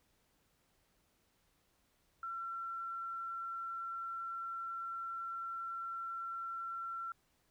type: tone with frequency modulation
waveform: sine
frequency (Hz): 1355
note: E6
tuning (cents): +47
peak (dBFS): -39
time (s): 2.23-7.12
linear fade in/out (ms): 2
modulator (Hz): 27.9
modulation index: 0.3
effects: pink hiss -75 dBFS RMS until 7.5 s